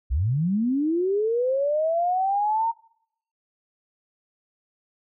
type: linear sweep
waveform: sine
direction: up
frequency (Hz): 54.4 to 926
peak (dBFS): -20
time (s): 0.1-2.72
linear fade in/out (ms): 20
effects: noise-tail reverb RT60 0.7 s tail -24 dB re dry